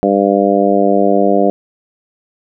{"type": "harmonic tone", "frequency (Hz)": 99.6, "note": "G2", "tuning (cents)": 28, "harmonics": [2, 3, 4, 5, 6, 7], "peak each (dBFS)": [-16, -16, -16, -16, -16, -16], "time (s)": [0.03, 1.5], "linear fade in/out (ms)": 0, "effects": []}